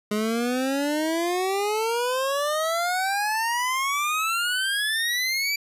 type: exponential sweep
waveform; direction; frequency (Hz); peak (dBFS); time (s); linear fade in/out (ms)
25% pulse; up; 207.7 to 2337; -19; 0.11-5.56; 5
effects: resampled to 32000 Hz